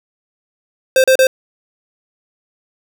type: tone bursts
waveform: square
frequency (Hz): 523.3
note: C5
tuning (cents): 0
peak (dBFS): -8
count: 3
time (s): 0.96-1.27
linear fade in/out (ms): 2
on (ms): 80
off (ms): 35
effects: none